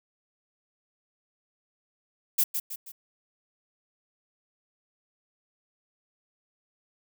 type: noise with echo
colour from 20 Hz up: violet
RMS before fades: -22 dBFS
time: 2.38-2.44 s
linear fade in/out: 10 ms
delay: 160 ms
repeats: 3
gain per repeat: -7 dB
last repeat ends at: 2.92 s
effects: none